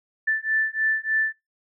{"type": "beating tone pair", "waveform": "sine", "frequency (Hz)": [1760, 1763.3], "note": ["A6", "A6"], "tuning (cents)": [0, 3], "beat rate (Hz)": 3.3, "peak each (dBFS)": -24, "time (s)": [0.27, 1.33], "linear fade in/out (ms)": 10, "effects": ["noise-tail reverb RT60 0.2 s tail -23 dB re dry"]}